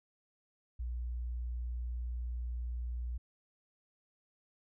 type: tone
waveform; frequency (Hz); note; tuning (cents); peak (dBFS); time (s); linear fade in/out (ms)
sine; 60.1; B1; -46; -35; 0.79-3.18; 10
effects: none